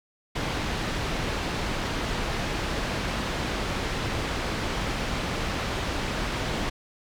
pink low-pass noise, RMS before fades -29 dBFS, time 0.35-6.7 s, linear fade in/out 10 ms, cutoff 4300 Hz, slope 12 dB/octave, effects none

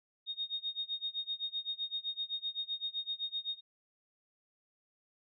sine tone with tremolo, 3710 Hz, A#7, 9 cents flat, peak -32 dBFS, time 0.26-3.61 s, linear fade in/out 50 ms, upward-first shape sine, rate 7.8 Hz, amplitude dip 95%, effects none

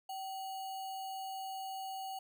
sine tone with sample-and-hold, 768 Hz, G5, 36 cents flat, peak -39 dBFS, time 0.09-2.19 s, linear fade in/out 5 ms, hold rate 3675 Hz, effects none

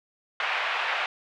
white band-pass noise, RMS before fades -28 dBFS, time 0.4-1.06 s, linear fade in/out 2 ms, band 640 to 2700 Hz, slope 24 dB/octave, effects none

